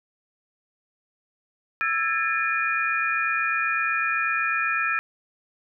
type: tone cluster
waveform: sine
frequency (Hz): 1330 / 1652 / 1780 / 2437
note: E6 / G#6 / A6 / D#7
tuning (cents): +15 / -10 / +20 / -37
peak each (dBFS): -26 / -28 / -30 / -26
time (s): 1.81-4.99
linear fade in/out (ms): 0
effects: none